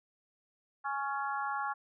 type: harmonic tone with a mistuned harmonic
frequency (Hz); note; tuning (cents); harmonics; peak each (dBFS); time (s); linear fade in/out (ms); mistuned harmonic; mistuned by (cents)
277.2; C#4; 0; 3 / 4 / 5 / 6; -36 / -37 / -38 / -43; 0.84-1.74; 20; 6; +25
effects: none